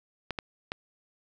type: clicks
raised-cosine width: 0.3 ms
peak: -16 dBFS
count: 3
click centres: 0.307 / 0.388 / 0.719 s
effects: none